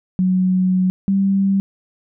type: tone pair in turn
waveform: sine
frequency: 185 / 195.38 Hz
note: F#3 / G3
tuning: 0 / -5 cents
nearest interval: minor second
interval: 95 cents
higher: second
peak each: -13 dBFS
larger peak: neither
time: 0.19-0.9 / 1.08-1.6 s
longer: first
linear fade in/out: 0 ms
effects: none